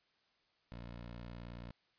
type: tone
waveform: 15% pulse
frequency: 58.9 Hz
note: A#1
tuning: 19 cents sharp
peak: -40 dBFS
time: 0.72-1.71 s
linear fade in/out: 0 ms
effects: white hiss -75 dBFS RMS until 1.98 s + resampled to 11025 Hz